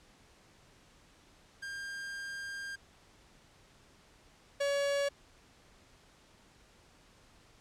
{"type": "tone pair in turn", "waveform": "45% pulse", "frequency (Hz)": [1600, 564.1], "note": ["G6", "C#5"], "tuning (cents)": [35, 30], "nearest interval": "octave + tritone", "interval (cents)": 1805, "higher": "first", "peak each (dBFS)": [-39, -29], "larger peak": "second", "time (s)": [[1.62, 2.76], [4.6, 5.09]], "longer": "first", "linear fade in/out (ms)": 10, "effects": ["pink hiss -62 dBFS RMS until 7.6 s", "low-pass 8000 Hz 12 dB/octave"]}